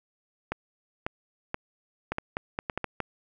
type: clicks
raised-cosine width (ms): 0.5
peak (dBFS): -14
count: 11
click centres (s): 0.52 / 1.065 / 1.544 / 2.12 / 2.184 / 2.369 / 2.589 / 2.698 / 2.776 / 2.843 / 3.003
effects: none